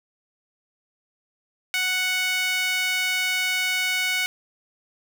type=tone with high-pass filter; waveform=sawtooth; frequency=740 Hz; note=F#5; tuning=in tune; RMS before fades=-24 dBFS; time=1.74-4.26 s; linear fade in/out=0 ms; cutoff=2100 Hz; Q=2.4; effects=none